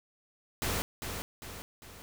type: noise with echo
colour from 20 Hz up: pink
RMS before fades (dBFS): -32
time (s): 0.62-0.82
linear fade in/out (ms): 0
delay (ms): 400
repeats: 3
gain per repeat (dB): -6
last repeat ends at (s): 2.02
effects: none